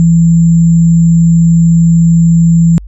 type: tone with sample-and-hold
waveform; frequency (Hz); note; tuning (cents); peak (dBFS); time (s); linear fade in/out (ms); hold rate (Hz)
sine; 166.7; E3; +20; -3; 0-2.78; 0; 7350
effects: added 50 Hz sine -25 dBFS peak until 2.87 s + resampled to 24000 Hz